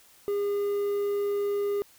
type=tone with quantisation; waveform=triangle; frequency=406.1 Hz; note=G#4; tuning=39 cents flat; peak=-23 dBFS; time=0.28-1.82 s; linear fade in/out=0 ms; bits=8; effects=white hiss -57 dBFS RMS until 1.98 s